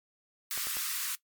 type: high-pass noise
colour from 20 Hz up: white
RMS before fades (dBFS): -34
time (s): 0.51-1.15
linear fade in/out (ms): 0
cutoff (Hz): 1100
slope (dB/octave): 48
type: clicks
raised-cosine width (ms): 0.5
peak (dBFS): -26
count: 3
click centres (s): 0.576 / 0.67 / 0.769
effects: noise-tail reverb RT60 0.1 s tail -18 dB re dry + MP3 96 kbps

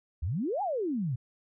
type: exponential two-way sweep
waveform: sine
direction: up then down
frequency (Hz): 68.6 to 856 to 114.2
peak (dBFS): -28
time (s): 0.22-1.16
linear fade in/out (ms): 10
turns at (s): 0.62
effects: none

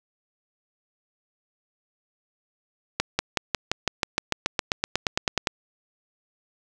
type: accelerating click train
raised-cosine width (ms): 0.2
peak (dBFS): -4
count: 19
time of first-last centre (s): 3-5.472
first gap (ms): 190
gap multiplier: 0.96
effects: none

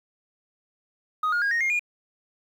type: tone with pitch steps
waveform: sine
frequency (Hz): 1250 / 1427.6 / 1630.4 / 1862.1 / 2127 / 2429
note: D#6 / F6 / G#6 / A#6 / C7 / D#7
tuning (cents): +8 / +38 / -32 / -2 / +28 / -42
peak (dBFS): -19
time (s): 1.23-1.794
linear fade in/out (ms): 5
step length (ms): 94
effects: tanh soft clip ceiling -20 dBFS + 9-bit

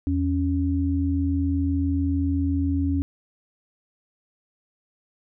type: tone pair together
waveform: sine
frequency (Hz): 83.23 / 277.2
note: E2 / C#4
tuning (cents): +17 / 0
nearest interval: octave + major sixth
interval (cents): 2083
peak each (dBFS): -23 / -23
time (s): 0.07-3.02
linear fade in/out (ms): 0
effects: none

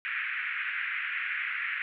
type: band-pass noise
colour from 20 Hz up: pink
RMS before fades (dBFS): -33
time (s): 0.05-1.82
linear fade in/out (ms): 0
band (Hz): 1500 to 2500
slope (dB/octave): 48
effects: none

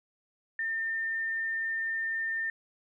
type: tone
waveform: sine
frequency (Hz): 1806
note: A6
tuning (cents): +45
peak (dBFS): -29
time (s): 0.59-2.5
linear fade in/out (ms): 2
effects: none

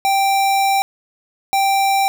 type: tone pair in turn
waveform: square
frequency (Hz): 784 / 784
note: G5 / G5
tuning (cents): 0 / 0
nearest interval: unison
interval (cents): 0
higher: neither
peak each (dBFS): -14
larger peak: neither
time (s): 0.05-0.82 / 1.53-2.08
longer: first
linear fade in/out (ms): 0
effects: 8-bit

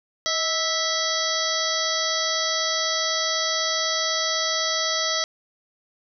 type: harmonic tone with a mistuned harmonic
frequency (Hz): 656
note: E5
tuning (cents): -9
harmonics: 1 / 2 / 3 / 5 / 6 / 7 / 8 / 9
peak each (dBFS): -30 / -30 / -30 / -30 / -30 / -30 / -30 / -30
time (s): 0.26-5.24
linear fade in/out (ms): 0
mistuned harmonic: 1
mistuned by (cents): -57
effects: none

